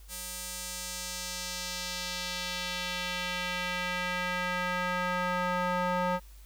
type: tone with band-pass filter sweep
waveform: square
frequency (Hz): 180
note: F#3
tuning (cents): -47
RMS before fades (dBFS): -33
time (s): 0.08-6.2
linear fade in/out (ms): 50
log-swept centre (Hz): 10000 to 930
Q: 1.2
effects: added 50 Hz sine -48 dBFS peak until 6.45 s + white hiss -60 dBFS RMS until 6.45 s